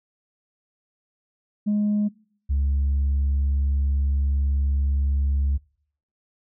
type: tone pair in turn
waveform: sine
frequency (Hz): 208.3 / 69.65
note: G#3 / C#2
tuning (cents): +5 / +9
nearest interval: octave + perfect fifth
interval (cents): 1896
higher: first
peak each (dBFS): -17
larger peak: neither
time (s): 1.66-2.09 / 2.49-5.58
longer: second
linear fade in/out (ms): 20
effects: noise-tail reverb RT60 0.6 s tail -25 dB re dry + tanh soft clip ceiling -17 dBFS